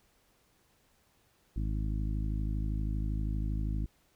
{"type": "harmonic tone", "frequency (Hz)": 52.6, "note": "G#1", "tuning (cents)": 23, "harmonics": [1, 2, 3, 4, 5, 6], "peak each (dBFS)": [-31, -37, -41, -43, -45, -47], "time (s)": [1.56, 3.86], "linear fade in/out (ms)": 5, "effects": ["pink hiss -69 dBFS RMS until 4.15 s"]}